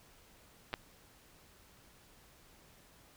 clicks, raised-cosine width 0.3 ms, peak -27 / -18 dBFS, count 2, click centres 0.731 / 0.739 s, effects pink hiss -62 dBFS RMS until 3.16 s

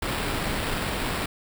pink noise with sample-and-hold, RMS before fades -28 dBFS, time 0.02-1.26 s, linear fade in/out 5 ms, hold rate 6300 Hz, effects none

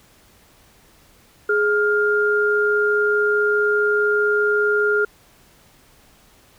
sine tone pair together, 417.8 / 1407 Hz, G#4 / F6, +10 / +12 cents, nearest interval octave + major sixth, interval 2102 cents, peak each -18 dBFS, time 1.49-5.05 s, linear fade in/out 5 ms, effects pink hiss -53 dBFS RMS until 6.58 s

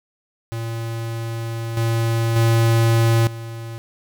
square tone with level steps, 114.6 Hz, A#2, 29 cents flat, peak -25 / -18 / -14 / -30 dBFS, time 0.52-3.78 s, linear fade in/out 0 ms, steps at 1.77 / 2.36 / 3.27 s, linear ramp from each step 2 ms, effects none

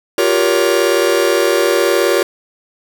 45% pulse chord, G half-diminished seventh, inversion third, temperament just, 352.8 / 392 / 470.4 / 564.5 Hz, F4 / G4 / Bb4 / Db5, +18 / 0 / +16 / +31 cents, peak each -17 dBFS, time 0.18-2.23 s, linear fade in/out 2 ms, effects none

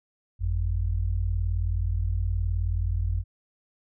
sine tone pair together, 49.95 / 89 Hz, G1 / F2, +33 / +33 cents, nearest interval minor seventh, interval 1000 cents, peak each -26 dBFS, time 0.39-3.24 s, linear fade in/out 50 ms, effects none

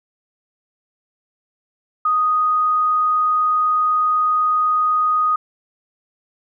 sine tone, 1244 Hz, D#6, 1 cent flat, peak -14 dBFS, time 2.05-5.36 s, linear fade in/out 5 ms, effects none

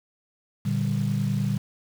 sine chord, G minor, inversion first, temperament equal, 116.54 / 146.83 / 196 Hz, Bb2 / D3 / G3, 0 / 0 / 0 cents, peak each -26 dBFS, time 0.65-1.58 s, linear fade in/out 10 ms, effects tanh soft clip ceiling -15 dBFS + 7-bit

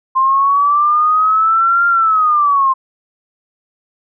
sine linear two-way sweep, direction up then down, 1046.5 to 1396.9 to 1046.5 Hz, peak -9 dBFS, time 0.15-2.74 s, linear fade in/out 20 ms, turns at 1.87 s, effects none

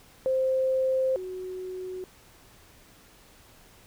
sine tone pair in turn, 523.3 / 370 Hz, C5 / F#4, 0 / 0 cents, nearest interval tritone, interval 600 cents, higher first, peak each -22 / -33 dBFS, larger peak first, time 0.26-1.16 / 1.16-2.04 s, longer first, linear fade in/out 0 ms, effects pink hiss -55 dBFS RMS until 3.86 s

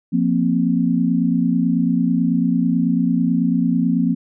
sine chord, F suspended fourth, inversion none, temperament just, 174.61 / 232.8 / 261.9 Hz, F3 / Bb3 / C4, 0 / -2 / +2 cents, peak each -19 dBFS, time 0.12-4.15 s, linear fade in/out 20 ms, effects none

